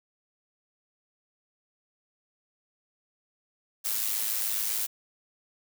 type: noise with amplitude modulation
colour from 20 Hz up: blue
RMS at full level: -27 dBFS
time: 3.84-4.87 s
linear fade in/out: 20 ms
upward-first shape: sine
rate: 107 Hz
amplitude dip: 55%
effects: none